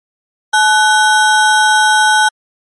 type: ring-modulated tone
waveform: square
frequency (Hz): 1174.7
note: D6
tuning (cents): 0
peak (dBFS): -5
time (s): 0.53-2.29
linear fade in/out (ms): 10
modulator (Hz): 317
effects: MP3 48 kbps